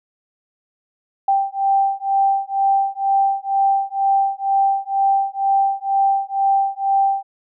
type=beating tone pair; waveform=sine; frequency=784 / 786.1 Hz; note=G5 / G5; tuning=0 / +5 cents; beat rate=2.1 Hz; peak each=-18 dBFS; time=1.28-7.23 s; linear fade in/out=5 ms; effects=none